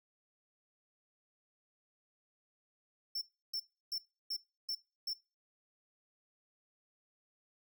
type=tone bursts; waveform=square; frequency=5390 Hz; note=E8; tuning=38 cents sharp; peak=-36 dBFS; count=6; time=3.15-5.134 s; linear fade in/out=5 ms; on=64 ms; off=320 ms; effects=noise-tail reverb RT60 0.3 s tail -21 dB re dry